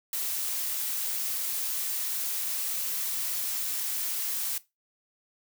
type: noise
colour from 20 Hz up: blue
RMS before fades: -31 dBFS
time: 0.13-4.58 s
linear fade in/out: 2 ms
effects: noise-tail reverb RT60 0.2 s tail -17 dB re dry